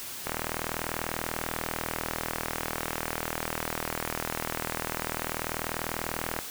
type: click train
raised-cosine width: 0.5 ms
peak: -14 dBFS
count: 247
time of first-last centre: 0.27-6.389 s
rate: 40.2 Hz
effects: white hiss -39 dBFS RMS until 6.5 s